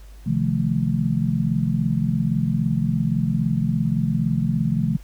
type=chord; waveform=sine; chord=F dominant seventh; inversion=second; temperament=just; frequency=130.96 / 157.15 / 174.61 / 218.3 Hz; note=C3 / Eb3 / F3 / A3; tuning=+2 / +18 / 0 / -13 cents; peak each=-24 dBFS; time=0.26-4.97 s; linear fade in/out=10 ms; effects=added 50 Hz sine -39 dBFS peak until 5.03 s + pink hiss -54 dBFS RMS until 5.03 s